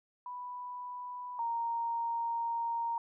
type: tone pair in turn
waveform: sine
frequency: 987.8 / 929.7 Hz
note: B5 / A#5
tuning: 0 / -5 cents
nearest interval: minor second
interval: 105 cents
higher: first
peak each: -39 / -31 dBFS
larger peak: second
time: 0.26-1.39 / 1.39-2.98 s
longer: second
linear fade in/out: 2 ms
effects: none